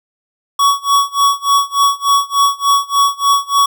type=tone with tremolo; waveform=square; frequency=1123 Hz; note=C#6; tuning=22 cents sharp; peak=-8 dBFS; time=0.59-3.66 s; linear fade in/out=5 ms; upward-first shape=sine; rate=3.4 Hz; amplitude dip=95%; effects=none

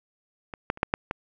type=clicks; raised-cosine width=0.5 ms; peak=-21 / -9 / -27 / -6 / -7 / -13 dBFS; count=6; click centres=0.538 / 0.701 / 0.774 / 0.831 / 0.939 / 1.111 s; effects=none

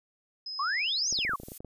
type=tone; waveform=sine; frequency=5080 Hz; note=D#8; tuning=35 cents sharp; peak=-35 dBFS; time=0.46-1.25 s; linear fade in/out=5 ms
type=exponential two-way sweep; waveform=sine; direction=up then down; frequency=1047 to 6730 to 1047 Hz; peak=-27 dBFS; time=0.59-1.36 s; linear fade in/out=5 ms; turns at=1.1 s
type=noise with exponential growth; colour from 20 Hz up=violet; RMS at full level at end=-40 dBFS; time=0.89-1.58 s; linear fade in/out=5 ms; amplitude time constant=150 ms
type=clicks; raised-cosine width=2 ms; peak=-29 dBFS; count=11; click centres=1.126 / 1.189 / 1.25 / 1.294 / 1.335 / 1.4 / 1.434 / 1.485 / 1.519 / 1.605 / 1.647 s
effects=resampled to 32000 Hz

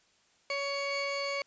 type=tone pair together; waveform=30% pulse; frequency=560 / 2238 Hz; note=C#5 / C#7; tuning=+18 / +16 cents; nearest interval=2 octaves; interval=2398 cents; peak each=-31 / -32 dBFS; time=0.5-1.42 s; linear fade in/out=2 ms; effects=white hiss -67 dBFS RMS until 1.46 s + resampled to 16000 Hz

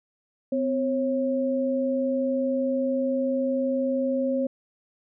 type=tone pair together; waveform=sine; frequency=256.3 / 543.1 Hz; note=C4 / C#5; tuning=-36 / -36 cents; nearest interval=octave + minor second; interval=1300 cents; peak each=-25 dBFS; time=0.52-4.47 s; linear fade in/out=5 ms; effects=none

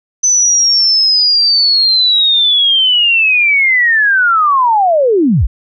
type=linear sweep; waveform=sine; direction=down; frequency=6090 to 32.67 Hz; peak=-7 dBFS; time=0.23-5.47 s; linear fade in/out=10 ms; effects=none

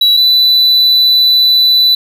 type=tone pair in turn; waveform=triangle; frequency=3917 / 3983 Hz; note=B7 / B7; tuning=-15 / +14 cents; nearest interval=unison; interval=29 cents; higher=second; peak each=-4 dBFS; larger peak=neither; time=0.01-0.17 / 0.17-1.95 s; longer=second; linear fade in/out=5 ms; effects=none

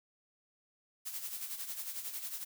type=noise with tremolo; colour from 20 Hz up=blue; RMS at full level=-39 dBFS; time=1.05-2.45 s; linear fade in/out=20 ms; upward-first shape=sine; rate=11 Hz; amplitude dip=60%; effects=none

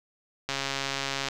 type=click train; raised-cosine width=0.2 ms; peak=-12 dBFS; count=110; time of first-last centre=0.49-1.286 s; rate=137 Hz; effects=none

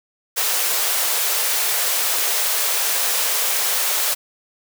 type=high-pass noise; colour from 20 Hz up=white; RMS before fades=-20 dBFS; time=0.36-4.15 s; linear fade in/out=20 ms; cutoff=410 Hz; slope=48 dB/octave; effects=none

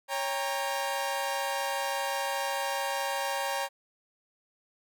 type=chord; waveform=sawtooth; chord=G diminished; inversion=second; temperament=equal with one note detuned; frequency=554.4 / 798.6 / 932.3 Hz; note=Db5 / G5 / Bb5; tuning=0 / +32 / 0 cents; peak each=-30 dBFS; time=0.08-3.69 s; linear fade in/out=50 ms; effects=none

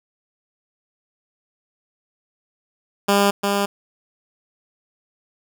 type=tone with echo; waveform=10% pulse; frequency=200.9 Hz; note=G3; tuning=43 cents sharp; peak=-6 dBFS; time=3.08-3.31 s; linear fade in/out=10 ms; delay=350 ms; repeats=1; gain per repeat=-4 dB; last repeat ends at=3.66 s; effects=none

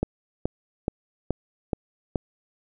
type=click train; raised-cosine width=2 ms; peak=-10 dBFS; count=6; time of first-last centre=0.03-2.158 s; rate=2.35 Hz; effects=none

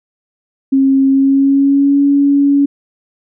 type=tone with pitch glide; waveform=sine; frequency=270 to 282 Hz; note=C#4 to C#4; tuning=-45 to +30 cents; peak=-7 dBFS; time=0.72-2.66 s; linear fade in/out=10 ms; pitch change=+75 cents; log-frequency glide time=1.09-2.01 s; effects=none

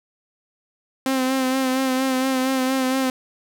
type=tone with vibrato; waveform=sawtooth; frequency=261.6 Hz; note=C4; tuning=in tune; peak=-15 dBFS; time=1.06-3.1 s; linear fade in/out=2 ms; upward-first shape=sine; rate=4.3 Hz; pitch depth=33 cents each way; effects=none

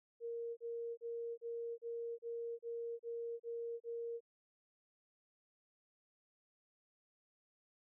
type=tone bursts; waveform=sine; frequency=466.6 Hz; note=A#4; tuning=2 cents sharp; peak=-40 dBFS; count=10; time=0.2-4.206 s; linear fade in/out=50 ms; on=370 ms; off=34 ms; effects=none

